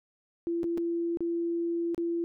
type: tone with dropouts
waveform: sine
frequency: 339 Hz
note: E4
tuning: 49 cents sharp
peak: -27 dBFS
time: 0.47-2.24 s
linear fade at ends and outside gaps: 0 ms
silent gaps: 0.632-0.641 / 0.775-0.78 / 1.172-1.206 / 1.946-1.979 s
effects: none